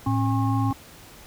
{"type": "harmonic tone", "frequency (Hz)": 270.6, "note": "C#4", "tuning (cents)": -42, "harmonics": [1, 3, 4], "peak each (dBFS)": [-25, -30, -31], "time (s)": [0.06, 0.73], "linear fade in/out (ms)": 5}
{"type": "tone with vibrato", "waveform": "sine", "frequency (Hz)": 110, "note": "A2", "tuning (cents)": 0, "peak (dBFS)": -22, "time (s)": [0.07, 0.71], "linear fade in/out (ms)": 0, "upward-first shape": "triangle", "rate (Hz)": 4.6, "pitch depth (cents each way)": 13}
{"effects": ["pink hiss -47 dBFS RMS until 1.26 s"]}